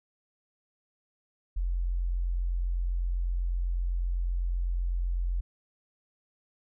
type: tone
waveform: sine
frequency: 43.96 Hz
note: F1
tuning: 12 cents sharp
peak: -26 dBFS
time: 1.56-5.41 s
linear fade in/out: 10 ms
effects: none